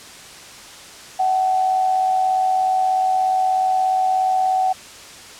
sine tone with amplitude modulation, 753 Hz, F#5, 30 cents sharp, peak -13 dBFS, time 1.19-4.73 s, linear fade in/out 10 ms, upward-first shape sine, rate 96.8 Hz, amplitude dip 45%, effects white hiss -39 dBFS RMS until 5.39 s + low-pass 8000 Hz 12 dB/octave

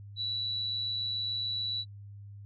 sine tone with amplitude modulation, 3938 Hz, B7, 6 cents flat, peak -29 dBFS, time 0.16-1.85 s, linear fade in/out 50 ms, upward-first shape sine, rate 127 Hz, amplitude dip 35%, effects added 101 Hz sine -44 dBFS peak until 2.45 s + AAC 32 kbps

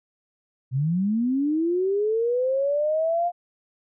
sine linear sweep, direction up, 122.6 to 709 Hz, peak -20 dBFS, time 0.71-3.32 s, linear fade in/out 50 ms, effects none

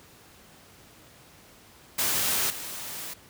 white noise with level steps, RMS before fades -26 / -37 dBFS, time 1.98-3.14 s, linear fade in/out 10 ms, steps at 2.5 s, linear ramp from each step 2 ms, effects pink hiss -53 dBFS RMS until 3.29 s + high-pass 60 Hz 12 dB/octave

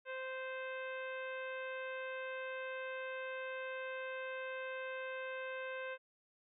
harmonic tone, 521 Hz, C5, 7 cents flat, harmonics 1 / 2 / 3 / 4 / 5 / 6 / 7, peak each -43 / -50 / -46 / -53 / -51 / -61 / -63 dBFS, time 0.05-5.98 s, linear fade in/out 50 ms, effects none

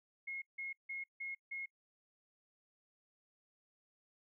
sine tone bursts, 2160 Hz, C#7, 45 cents flat, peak -40 dBFS, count 5, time 0.27-1.66 s, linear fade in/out 10 ms, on 150 ms, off 160 ms, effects noise-tail reverb RT60 0.1 s tail -25 dB re dry

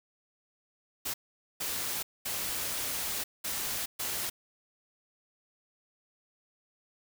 white noise bursts at uneven times, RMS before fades -34 dBFS, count 5, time 1.05-1.14 / 1.6-2.03 / 2.25-3.24 / 3.44-3.86 / 3.99-4.3 s, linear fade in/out 10 ms, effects none

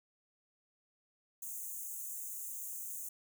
white high-pass noise, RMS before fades -43 dBFS, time 1.42-3.09 s, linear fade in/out 5 ms, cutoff 6300 Hz, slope 96 dB/octave, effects none

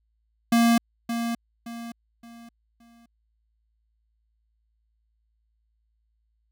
square tone with echo, 233.1 Hz, A#3, in tune, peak -17 dBFS, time 0.52-0.78 s, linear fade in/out 5 ms, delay 570 ms, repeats 4, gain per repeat -9 dB, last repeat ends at 3.06 s, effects added 55 Hz sine -68 dBFS peak until 6.51 s

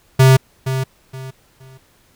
square tone with echo, 131.7 Hz, C3, 12 cents sharp, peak -7 dBFS, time 0.19-0.37 s, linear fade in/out 10 ms, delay 470 ms, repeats 3, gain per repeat -11 dB, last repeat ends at 1.78 s, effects pink hiss -55 dBFS RMS until 2.15 s

